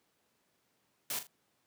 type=noise with echo; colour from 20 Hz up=white; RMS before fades=-36 dBFS; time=1.1-1.19 s; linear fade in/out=2 ms; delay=40 ms; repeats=2; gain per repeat=-10 dB; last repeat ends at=1.27 s; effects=pink hiss -75 dBFS RMS until 1.66 s + high-pass 150 Hz 12 dB/octave